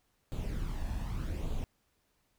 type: noise with flanger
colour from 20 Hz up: brown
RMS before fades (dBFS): -35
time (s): 0.32-1.64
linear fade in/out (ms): 0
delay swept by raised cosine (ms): 0.27 to 1.17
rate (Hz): 0.84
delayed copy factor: +0.55
effects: pink hiss -75 dBFS RMS until 2.38 s